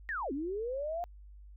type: linear two-way sweep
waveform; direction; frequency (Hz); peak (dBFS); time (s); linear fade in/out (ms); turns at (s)
sine; down then up; 1900 to 258.2 to 714; -33; 0.09-1.04; 0; 0.32
effects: added 50 Hz sine -49 dBFS peak until 1.56 s